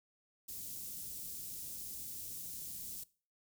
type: band-stop noise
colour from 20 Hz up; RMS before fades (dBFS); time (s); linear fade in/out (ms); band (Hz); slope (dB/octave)
white; -45; 0.48-3.04; 10; 240 to 6700; 12
effects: noise-tail reverb RT60 0.4 s tail -21 dB re dry